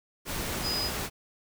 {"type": "tone in noise", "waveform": "sine", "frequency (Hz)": 4978, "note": "D#8", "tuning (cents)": 0, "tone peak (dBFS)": -29, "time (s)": [0.62, 0.91], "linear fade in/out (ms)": 50, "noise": "pink", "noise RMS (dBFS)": -33, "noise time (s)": [0.25, 1.1], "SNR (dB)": 1, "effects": []}